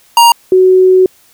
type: tone pair in turn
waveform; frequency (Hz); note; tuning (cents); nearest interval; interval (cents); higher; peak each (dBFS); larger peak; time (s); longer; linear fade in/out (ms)
square / sine; 938 / 372.2; A#5 / F#4; +11 / +10; octave + major third; 1601; first; -3; neither; 0.17-0.32 / 0.52-1.06; second; 2
effects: white hiss -47 dBFS RMS until 1.33 s